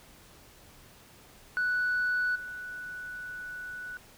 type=tone with level steps; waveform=sine; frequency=1480 Hz; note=F#6; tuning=in tune; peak=-24 / -37 dBFS; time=1.57-3.97 s; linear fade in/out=0 ms; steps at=2.35 s; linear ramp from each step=10 ms; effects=tanh soft clip ceiling -23 dBFS + pink hiss -55 dBFS RMS until 4.17 s